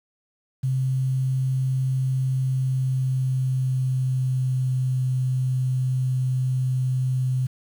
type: tone with pitch glide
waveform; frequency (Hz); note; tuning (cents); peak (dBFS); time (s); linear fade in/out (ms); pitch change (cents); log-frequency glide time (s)
sine; 131.1 to 128.7; C3 to C3; +4 to -28; -20; 0.63-7.47; 10; -32; 2.33-4.93
effects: 8-bit